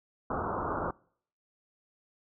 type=low-pass noise; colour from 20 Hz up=white; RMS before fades=-33 dBFS; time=0.3-0.91 s; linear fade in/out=5 ms; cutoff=1400 Hz; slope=96 dB/octave; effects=noise-tail reverb RT60 0.6 s tail -26 dB re dry